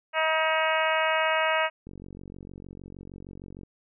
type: harmonic tone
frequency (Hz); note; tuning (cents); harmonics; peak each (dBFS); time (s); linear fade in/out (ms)
317.6; D#4; +36; 2 / 3 / 4 / 5 / 6 / 7 / 8 / 9; -27 / -29 / -30 / -31 / -32 / -32 / -33 / -34; 0.13-1.7; 50
type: click train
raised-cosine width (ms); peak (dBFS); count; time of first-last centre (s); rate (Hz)
3; -30; 83; 1.87-3.633; 46.5
effects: none